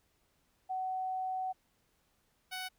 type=tone pair in turn; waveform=sine / 10% pulse; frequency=750 / 745.2 Hz; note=F#5 / F#5; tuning=+23 / +12 cents; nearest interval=unison; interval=11 cents; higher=first; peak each=-33 / -30 dBFS; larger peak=second; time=0.69-1.53 / 2.51-2.69 s; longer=first; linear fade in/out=20 ms; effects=pink hiss -74 dBFS RMS until 2.78 s